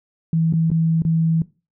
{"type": "tone with dropouts", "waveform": "sine", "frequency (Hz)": 162.9, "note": "E3", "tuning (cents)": -20, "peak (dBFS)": -15, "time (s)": [0.33, 1.42], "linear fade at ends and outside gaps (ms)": 2, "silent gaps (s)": [[0.526, 0.536], [0.703, 0.715], [1.021, 1.05]], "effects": ["noise-tail reverb RT60 0.3 s tail -19 dB re dry"]}